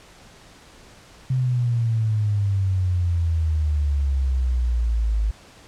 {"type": "exponential sweep", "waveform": "sine", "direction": "down", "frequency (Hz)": [130.81, 51.91], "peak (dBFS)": -18, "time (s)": [1.3, 5.31], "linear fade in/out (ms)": 5, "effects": ["pink hiss -48 dBFS RMS until 5.67 s", "low-pass 8000 Hz 12 dB/octave"]}